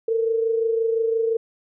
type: tone pair together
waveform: sine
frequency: 450.7 / 476.5 Hz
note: A4 / A#4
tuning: +42 / +38 cents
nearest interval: minor second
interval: 96 cents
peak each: -19 / -28 dBFS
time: 0.08-1.37 s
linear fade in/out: 5 ms
effects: none